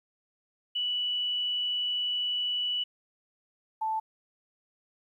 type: tone pair in turn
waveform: sine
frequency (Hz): 2956 / 878.8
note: F#7 / A5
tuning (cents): -2 / -2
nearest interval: octave + major sixth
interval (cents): 2100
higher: first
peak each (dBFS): -27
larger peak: neither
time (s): 0.75-2.84 / 3.81-4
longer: first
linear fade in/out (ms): 10
effects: 11-bit